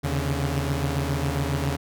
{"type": "tone cluster", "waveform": "sawtooth", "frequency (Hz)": [79.3, 135.9, 143.2], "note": ["D#2", "C#3", "D3"], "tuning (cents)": [33, -34, -43], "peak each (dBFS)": -24, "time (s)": [0.03, 1.77], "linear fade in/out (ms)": 20, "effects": []}